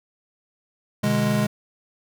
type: chord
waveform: square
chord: G# diminished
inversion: first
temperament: just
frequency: 124.59 / 149.51 / 207.7 Hz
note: B2 / D3 / G#3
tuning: +16 / +31 / 0 cents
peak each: -26 / -27 / -22 dBFS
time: 1.03-1.47 s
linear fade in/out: 10 ms
effects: none